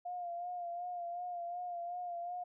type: tone with vibrato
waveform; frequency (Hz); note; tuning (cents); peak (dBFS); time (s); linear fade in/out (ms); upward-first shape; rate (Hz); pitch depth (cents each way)
sine; 703; F5; +11; -38; 0.05-2.44; 10; sine; 2.7; 39
effects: none